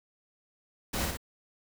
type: noise with echo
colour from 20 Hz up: pink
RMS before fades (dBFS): -32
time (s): 0.93-1.06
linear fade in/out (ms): 10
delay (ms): 56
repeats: 2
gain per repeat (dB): -3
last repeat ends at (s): 1.172
effects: none